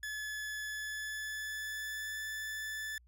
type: tone with pitch glide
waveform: 40% pulse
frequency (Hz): 1715 to 1747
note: A6 to A6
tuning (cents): -45 to -13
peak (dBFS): -37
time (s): 0.03-2.98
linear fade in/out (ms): 2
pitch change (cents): +32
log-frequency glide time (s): 0.66-2.23
effects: added 60 Hz sine -60 dBFS peak until 3.07 s